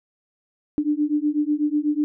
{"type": "beating tone pair", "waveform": "sine", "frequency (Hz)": [293.7, 301.8], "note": ["D4", "D4"], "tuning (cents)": [0, 47], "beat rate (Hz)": 8.1, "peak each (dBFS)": -22, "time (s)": [0.78, 2.04], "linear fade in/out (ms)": 0, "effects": []}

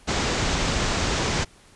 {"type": "low-pass noise", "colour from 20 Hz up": "pink", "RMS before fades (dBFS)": -24, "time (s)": [0.07, 1.45], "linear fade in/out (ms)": 20, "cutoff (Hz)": 7500, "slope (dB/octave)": 48, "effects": ["pink hiss -53 dBFS RMS until 1.75 s", "resampled to 24000 Hz"]}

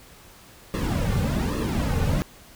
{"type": "noise with flanger", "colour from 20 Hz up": "brown", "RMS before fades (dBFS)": -24, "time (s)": [0.74, 2.22], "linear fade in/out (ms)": 0, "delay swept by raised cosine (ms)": [1.3, 3.1], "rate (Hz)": 1.2, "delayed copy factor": -0.8, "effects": ["pink hiss -49 dBFS RMS until 2.55 s"]}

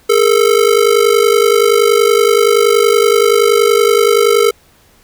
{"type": "ring-modulated tone", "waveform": "square", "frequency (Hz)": 439.1, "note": "A4", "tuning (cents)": -4, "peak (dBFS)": -5, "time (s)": [0.09, 4.51], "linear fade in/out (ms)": 10, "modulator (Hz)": 25.3, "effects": ["pink hiss -49 dBFS RMS until 5.03 s"]}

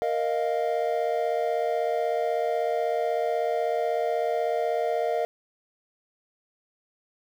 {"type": "chord", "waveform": "triangle", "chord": "Bb suspended fourth", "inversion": "none", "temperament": "equal", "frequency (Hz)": [466.2, 622.3, 698.5], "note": ["Bb4", "Eb5", "F5"], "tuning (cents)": [0, 0, 0], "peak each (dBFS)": -26, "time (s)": [0.02, 5.25], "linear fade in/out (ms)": 0, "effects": ["9-bit"]}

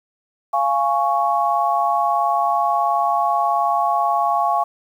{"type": "chord", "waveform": "sine", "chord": "Db major", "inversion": "first", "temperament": "just", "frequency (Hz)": [693, 831.5, 1108.7], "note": ["F5", "Ab5", "Db6"], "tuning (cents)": [-14, 2, 0], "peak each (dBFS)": -20, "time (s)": [0.53, 4.64], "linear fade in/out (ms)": 10, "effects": ["8-bit"]}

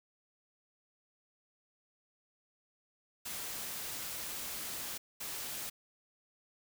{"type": "noise bursts at uneven times", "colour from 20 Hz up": "white", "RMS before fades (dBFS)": -41, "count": 2, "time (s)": [[3.25, 4.98], [5.2, 5.7]], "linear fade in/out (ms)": 10, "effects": []}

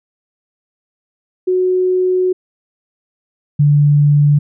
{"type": "tone pair in turn", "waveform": "sine", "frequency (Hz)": [367.9, 146], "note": ["F#4", "D3"], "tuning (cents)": [-10, -10], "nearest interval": "octave + major third", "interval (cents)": 1600, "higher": "first", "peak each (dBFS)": [-11, -7], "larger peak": "second", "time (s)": [[1.47, 2.33], [3.59, 4.39]], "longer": "first", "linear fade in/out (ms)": 10, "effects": []}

